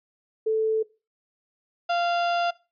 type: tone pair in turn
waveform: sine / 35% pulse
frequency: 439.5 / 692.8 Hz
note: A4 / F5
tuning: -2 / -14 cents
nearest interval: minor sixth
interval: 788 cents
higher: second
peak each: -20 dBFS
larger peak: neither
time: 0.46-0.83 / 1.89-2.51 s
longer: second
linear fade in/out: 10 ms
effects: noise-tail reverb RT60 0.3 s tail -21 dB re dry + resampled to 11025 Hz